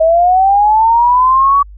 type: linear sweep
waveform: sine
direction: up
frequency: 633 to 1141 Hz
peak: -6 dBFS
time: 0-1.63 s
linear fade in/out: 10 ms
effects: added 50 Hz sine -31 dBFS peak until 1.77 s